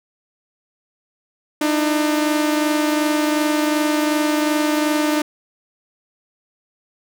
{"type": "tone pair together", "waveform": "sawtooth", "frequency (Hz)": [300.9, 323.6], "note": ["D4", "E4"], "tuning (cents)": [42, -32], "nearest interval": "minor second", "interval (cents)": 126, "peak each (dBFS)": [-13, -21], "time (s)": [1.61, 5.22], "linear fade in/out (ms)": 5, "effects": []}